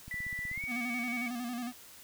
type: click train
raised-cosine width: 5 ms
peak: -34 dBFS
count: 10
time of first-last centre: 0.08-0.639 s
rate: 16.1 Hz
type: tone with pitch glide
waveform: sine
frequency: 1975.5 to 2243 Hz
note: B6 to C#7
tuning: 0 to +20 cents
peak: -35 dBFS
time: 0.11-1.28 s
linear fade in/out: 2 ms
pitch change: +220 cents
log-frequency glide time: 0.5-0.62 s
type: tone with vibrato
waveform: square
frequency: 242.3 Hz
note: B3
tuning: 33 cents flat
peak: -36 dBFS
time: 0.67-1.73 s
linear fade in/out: 50 ms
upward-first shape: square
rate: 11 Hz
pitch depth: 52 cents each way
effects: white hiss -53 dBFS RMS until 2.03 s